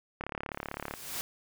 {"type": "click train", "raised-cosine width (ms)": 0.5, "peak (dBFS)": -20, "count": 27, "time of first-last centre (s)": [0.21, 0.938], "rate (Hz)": 35.7}
{"type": "noise with exponential growth", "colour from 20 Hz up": "white", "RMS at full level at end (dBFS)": -34, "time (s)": [0.52, 1.21], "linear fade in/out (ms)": 0, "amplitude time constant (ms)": 150}
{"effects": []}